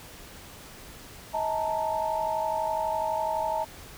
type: tone cluster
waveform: sine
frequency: 636 / 867 / 919 Hz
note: D#5 / A5 / A#5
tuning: +38 / -26 / -25 cents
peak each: -30 dBFS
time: 1.33-3.65 s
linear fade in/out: 20 ms
effects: pink hiss -46 dBFS RMS until 3.97 s